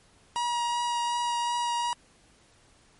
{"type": "tone with vibrato", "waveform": "45% pulse", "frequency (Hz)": 955, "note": "A#5", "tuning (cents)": 42, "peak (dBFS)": -26, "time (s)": [0.36, 1.93], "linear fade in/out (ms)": 0, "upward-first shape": "triangle", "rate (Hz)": 2.7, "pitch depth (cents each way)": 12, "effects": ["pink hiss -60 dBFS RMS until 2.99 s", "MP3 48 kbps"]}